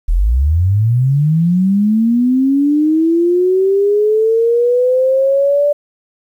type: linear sweep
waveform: sine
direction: up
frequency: 36.15 to 587.3 Hz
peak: -9 dBFS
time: 0.08-5.73 s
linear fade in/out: 10 ms
effects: 8-bit